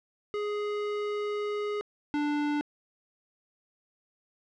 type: tone pair in turn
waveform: square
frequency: 416.1 / 294.2 Hz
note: G#4 / D4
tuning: +3 / +3 cents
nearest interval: tritone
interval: 600 cents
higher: first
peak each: -30 / -27 dBFS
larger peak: second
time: 0.34-1.81 / 2.14-2.61 s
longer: first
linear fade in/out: 0 ms
effects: low-pass 3000 Hz 12 dB/octave